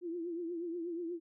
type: tone with vibrato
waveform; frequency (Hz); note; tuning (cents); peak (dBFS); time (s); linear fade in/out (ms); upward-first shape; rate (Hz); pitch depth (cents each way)
sine; 341; F4; -41; -36; 0.01-1.2; 50; triangle; 8.3; 95
effects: none